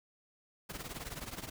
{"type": "noise with tremolo", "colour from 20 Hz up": "pink", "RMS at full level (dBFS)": -40, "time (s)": [0.69, 1.5], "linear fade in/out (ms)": 10, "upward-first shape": "triangle", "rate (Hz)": 19, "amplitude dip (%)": 85, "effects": []}